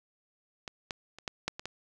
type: clicks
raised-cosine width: 0.2 ms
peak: -21 / -17 / -29 / -16 / -13 / -22 / -19 dBFS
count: 7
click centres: 0.678 / 0.908 / 1.186 / 1.278 / 1.48 / 1.595 / 1.656 s
effects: none